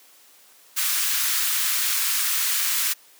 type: high-pass noise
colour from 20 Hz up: white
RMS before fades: -23 dBFS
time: 0.76-2.94 s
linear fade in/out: 20 ms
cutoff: 1200 Hz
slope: 24 dB/octave
effects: white hiss -53 dBFS RMS until 3.19 s + high-pass 300 Hz 12 dB/octave